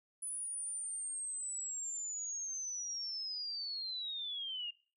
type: linear sweep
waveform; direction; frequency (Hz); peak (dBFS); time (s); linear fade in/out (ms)
sine; down; 10000 to 2794; -38; 0.22-4.71; 10
effects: noise-tail reverb RT60 0.4 s tail -22 dB re dry